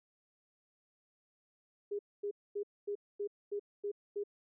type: tone bursts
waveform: sine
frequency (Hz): 408.4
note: G#4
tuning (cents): -29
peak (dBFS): -34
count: 8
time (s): 1.91-4.238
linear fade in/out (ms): 10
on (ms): 81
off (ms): 240
effects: none